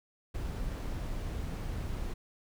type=noise; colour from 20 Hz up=brown; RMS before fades=-36 dBFS; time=0.34-2.14 s; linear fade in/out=10 ms; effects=none